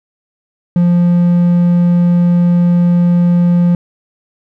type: tone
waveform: triangle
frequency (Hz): 174.61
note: F3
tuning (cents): 0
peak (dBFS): -5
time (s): 0.76-3.75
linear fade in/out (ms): 2
effects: none